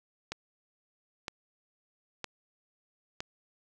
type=click train; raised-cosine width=0.2 ms; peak=-18 dBFS; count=4; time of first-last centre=0.32-3.205 s; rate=1.04 Hz; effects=none